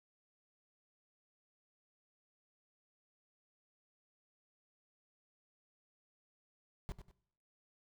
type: noise with echo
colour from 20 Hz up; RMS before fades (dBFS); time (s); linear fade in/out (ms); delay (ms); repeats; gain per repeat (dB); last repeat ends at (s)
brown; -40; 6.89-6.92; 0; 96; 2; -10; 7.112
effects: noise-tail reverb RT60 0.7 s tail -21 dB re dry